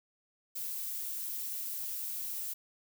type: noise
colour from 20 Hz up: violet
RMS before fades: -38 dBFS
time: 0.55-2.54 s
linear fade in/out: 10 ms
effects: none